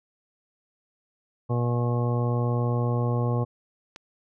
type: harmonic tone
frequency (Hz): 120.5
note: B2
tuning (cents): -42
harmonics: 1 / 2 / 3 / 4 / 5 / 6 / 7 / 9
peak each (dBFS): -23 / -32 / -35 / -32 / -37 / -40 / -38 / -37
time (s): 1.49-3.45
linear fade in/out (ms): 20
type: click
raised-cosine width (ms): 0.2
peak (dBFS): -23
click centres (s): 3.961
effects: none